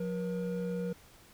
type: tone pair together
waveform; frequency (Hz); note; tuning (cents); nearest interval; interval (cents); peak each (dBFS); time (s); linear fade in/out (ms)
triangle; 178.97 / 477.4; F3 / A#4; +43 / +41; octave + perfect fourth; 1698; -32 / -34; 0-0.93; 5
effects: pink hiss -58 dBFS RMS until 1.33 s